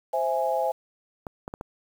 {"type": "chord", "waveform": "sine", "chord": "C augmented", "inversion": "none", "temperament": "equal", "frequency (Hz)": [523.3, 659.3, 830.6], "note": ["C5", "E5", "G#5"], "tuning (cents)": [0, 0, 0], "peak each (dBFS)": -27, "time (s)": [0.13, 0.72], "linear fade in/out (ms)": 10}
{"type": "clicks", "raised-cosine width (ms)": 1, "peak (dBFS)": -20, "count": 4, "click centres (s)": [1.268, 1.479, 1.539, 1.611]}
{"effects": ["8-bit"]}